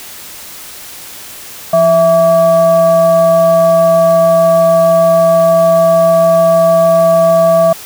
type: tone with frequency modulation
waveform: sine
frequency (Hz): 659.3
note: E5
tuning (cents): 0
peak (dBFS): -5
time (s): 1.73-7.73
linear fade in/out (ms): 5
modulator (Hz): 488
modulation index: 0.49
effects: white hiss -30 dBFS RMS until 7.85 s